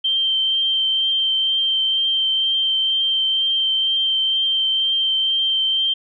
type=tone with vibrato; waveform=sine; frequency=3136 Hz; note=G7; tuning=in tune; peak=-16 dBFS; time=0.04-5.94 s; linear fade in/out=10 ms; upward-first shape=triangle; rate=2.1 Hz; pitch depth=13 cents each way; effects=none